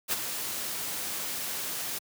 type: noise with ADSR envelope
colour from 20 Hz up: white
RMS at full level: -26 dBFS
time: 0.08-1.99 s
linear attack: 45 ms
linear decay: 23 ms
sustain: -8 dB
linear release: 12 ms
effects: high-pass 100 Hz 12 dB/octave